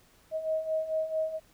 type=beating tone pair; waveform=sine; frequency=630 / 634.5 Hz; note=D#5 / D#5; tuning=+21 / +34 cents; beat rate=4.5 Hz; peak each=-34 / -29 dBFS; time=0.31-1.4 s; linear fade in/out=50 ms; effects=pink hiss -62 dBFS RMS until 1.53 s